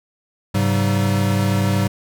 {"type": "tone cluster", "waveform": "square", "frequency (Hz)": [102.4, 135, 191.3], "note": ["G#2", "C#3", "G3"], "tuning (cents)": [-24, -45, -42], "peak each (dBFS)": [-19, -25, -21], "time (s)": [0.54, 1.88], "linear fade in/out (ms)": 10, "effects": []}